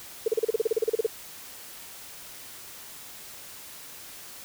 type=tone bursts; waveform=sine; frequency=446.4 Hz; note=A4; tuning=25 cents sharp; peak=-19 dBFS; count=15; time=0.26-1.065 s; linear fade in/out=5 ms; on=21 ms; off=35 ms; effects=white hiss -44 dBFS RMS until 4.44 s